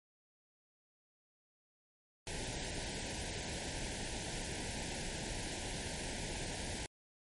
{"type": "band-stop noise", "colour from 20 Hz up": "pink", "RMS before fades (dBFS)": -41, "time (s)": [2.27, 6.86], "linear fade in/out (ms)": 0, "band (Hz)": [960, 1500], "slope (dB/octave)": 96, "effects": ["MP3 48 kbps"]}